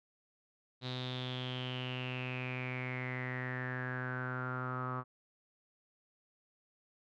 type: tone with low-pass filter sweep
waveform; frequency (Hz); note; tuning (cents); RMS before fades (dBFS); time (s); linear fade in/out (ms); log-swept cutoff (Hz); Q
sawtooth; 126.9; B2; +47; -39; 0.81-5.04; 50; 3900 to 1200; 9
effects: none